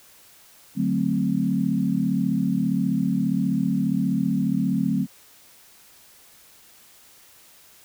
sine chord, D dominant seventh, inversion none, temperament equal, 146.83 / 185 / 220 / 261.6 Hz, D3 / F#3 / A3 / C4, 0 / 0 / 0 / 0 cents, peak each -29 / -24 / -25 / -25 dBFS, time 0.75-5.07 s, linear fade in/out 50 ms, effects white hiss -52 dBFS RMS until 7.84 s

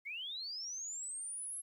sine linear sweep, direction up, 2093 to 11120 Hz, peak -40 dBFS, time 0.05-1.62 s, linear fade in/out 20 ms, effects 12-bit

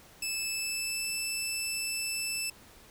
15% pulse tone with pitch glide, 2624 to 2642 Hz, E7 to E7, -9 to +3 cents, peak -24 dBFS, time 0.22-2.5 s, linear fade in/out 5 ms, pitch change +12 cents, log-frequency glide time 0.47-1.12 s, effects pink hiss -55 dBFS RMS until 2.9 s

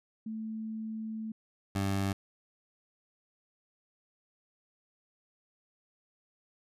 sine / 20% pulse tone pair in turn, 220 / 98 Hz, A3 / G2, 0 / 0 cents, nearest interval octave + major second, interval 1400 cents, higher first, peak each -35 / -24 dBFS, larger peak second, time 0.26-1.32 / 1.75-2.13 s, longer first, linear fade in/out 5 ms, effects resampled to 32000 Hz

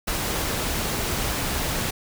pink noise, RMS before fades -26 dBFS, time 0.07-1.91 s, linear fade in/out 10 ms, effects none

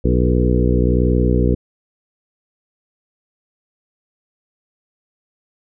harmonic tone with a mistuned harmonic, 61.3 Hz, B1, 12 cents flat, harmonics 1 / 2 / 3 / 4 / 5 / 6 / 7 / 8, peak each -16 / -19 / -21 / -22 / -23 / -24 / -24 / -25 dBFS, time 0.04-1.55 s, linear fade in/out 10 ms, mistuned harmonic 7, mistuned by +25 cents, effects none

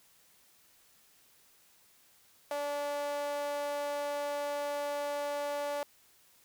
sawtooth tone with high-pass filter, 288.9 Hz, D4, 28 cents flat, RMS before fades -35 dBFS, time 2.51-5.83 s, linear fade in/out 0 ms, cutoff 660 Hz, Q 9.5, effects white hiss -64 dBFS RMS until 6.44 s

